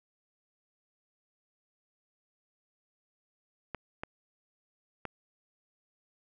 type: clicks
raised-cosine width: 0.5 ms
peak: -21 dBFS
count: 3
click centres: 3.747 / 4.035 / 5.053 s
effects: none